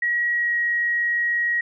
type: tone with pitch glide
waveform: sine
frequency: 1909 to 1896.9 Hz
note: A#6 to A#6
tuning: +41 to +30 cents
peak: -19 dBFS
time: 0.02-1.61 s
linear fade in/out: 5 ms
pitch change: -11 cents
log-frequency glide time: 0.31-0.55 s
effects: none